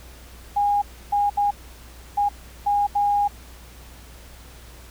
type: tone bursts at uneven times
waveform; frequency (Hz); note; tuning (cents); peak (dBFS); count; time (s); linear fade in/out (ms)
sine; 817; G#5; -29; -17; 6; 0.56-0.82 / 1.12-1.3 / 1.37-1.51 / 2.17-2.29 / 2.66-2.87 / 2.95-3.28; 10
effects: added 60 Hz sine -43 dBFS peak until 4.9 s + pink hiss -47 dBFS RMS until 4.9 s